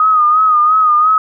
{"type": "tone with vibrato", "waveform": "sine", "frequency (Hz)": 1244.5, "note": "D#6", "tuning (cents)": 0, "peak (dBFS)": -7, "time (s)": [0, 1.18], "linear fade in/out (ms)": 2, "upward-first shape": "sine", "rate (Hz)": 2.9, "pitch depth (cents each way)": 55, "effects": []}